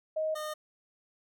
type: tone pair in turn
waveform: sine / 25% pulse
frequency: 627 / 611.6 Hz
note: D#5 / D#5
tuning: +13 / -30 cents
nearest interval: unison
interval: 43 cents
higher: first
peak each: -28 / -31 dBFS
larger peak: first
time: 0.16-0.35 / 0.35-0.54 s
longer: neither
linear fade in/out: 10 ms
effects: none